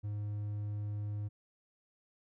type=tone with hard clipping; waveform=triangle; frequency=103.83 Hz; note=G#2; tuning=in tune; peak=-36 dBFS; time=0.03-1.29 s; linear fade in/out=20 ms; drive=6 dB; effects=none